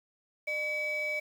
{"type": "tone pair together", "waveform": "sine", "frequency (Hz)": [605.5, 2283], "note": ["D#5", "D7"], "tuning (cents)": [-47, -50], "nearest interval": "octave + major seventh", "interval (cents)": 2297, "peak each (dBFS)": [-34, -29], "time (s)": [0.47, 1.2], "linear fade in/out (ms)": 10, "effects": ["tanh soft clip ceiling -27 dBFS", "9-bit"]}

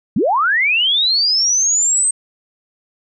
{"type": "linear sweep", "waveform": "sine", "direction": "up", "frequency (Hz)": [154.7, 8372], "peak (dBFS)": -12, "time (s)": [0.16, 2.11], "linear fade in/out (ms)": 5, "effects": []}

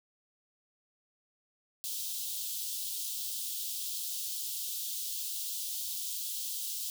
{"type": "high-pass noise", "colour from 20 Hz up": "white", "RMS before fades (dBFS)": -37, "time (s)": [1.84, 6.9], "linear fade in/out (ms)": 0, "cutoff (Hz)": 3100, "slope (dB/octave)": 48, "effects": []}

